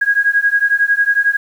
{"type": "beating tone pair", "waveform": "sine", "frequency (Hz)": [1638, 1649], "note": ["G#6", "G#6"], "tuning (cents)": [-24, -13], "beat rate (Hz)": 11, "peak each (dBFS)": [-14, -14], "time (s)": [0.01, 1.37], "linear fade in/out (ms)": 10, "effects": ["7-bit"]}